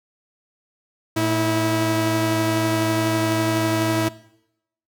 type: tone pair together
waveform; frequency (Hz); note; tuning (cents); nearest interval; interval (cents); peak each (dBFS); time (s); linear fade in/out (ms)
sawtooth; 112.21 / 324.6; A2 / E4; +34 / -27; octave + tritone; 1839; -20 / -16; 1.16-4.09; 10
effects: noise-tail reverb RT60 0.8 s tail -19 dB re dry